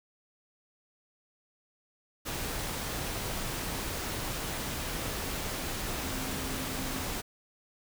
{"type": "tone in noise", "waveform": "sine", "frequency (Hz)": 261.9, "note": "C4", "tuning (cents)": 2, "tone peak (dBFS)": -41, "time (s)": [6.02, 7.06], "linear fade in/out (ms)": 20, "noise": "pink", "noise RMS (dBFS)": -35, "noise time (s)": [2.25, 7.22], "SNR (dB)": -9, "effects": []}